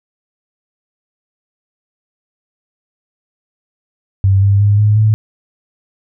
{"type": "tone with pitch steps", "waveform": "sine", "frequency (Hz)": [97.1, 99.77, 102.52, 105.34, 108.24], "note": ["G2", "G2", "G#2", "G#2", "A2"], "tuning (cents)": [-16, 31, -22, 25, -28], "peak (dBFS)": -7, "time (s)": [4.24, 5.14], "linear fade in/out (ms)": 0, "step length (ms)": 180, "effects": []}